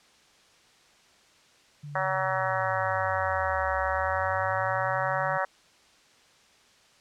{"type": "linear two-way sweep", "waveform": "sine", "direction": "down then up", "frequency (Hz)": [148.2, 69.8, 148.2], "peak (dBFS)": -37, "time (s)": [1.83, 5.38], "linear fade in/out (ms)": 10, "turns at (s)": 3.81}
{"type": "harmonic tone", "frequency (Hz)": 188.9, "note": "F#3", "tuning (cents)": 36, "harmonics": [3, 4, 5, 6, 7, 8, 9, 10], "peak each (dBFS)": [-31, -32, -33, -34, -34, -35, -36, -36], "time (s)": [1.95, 5.45], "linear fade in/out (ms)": 5}
{"effects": ["white hiss -59 dBFS RMS until 7 s", "low-pass 6000 Hz 12 dB/octave"]}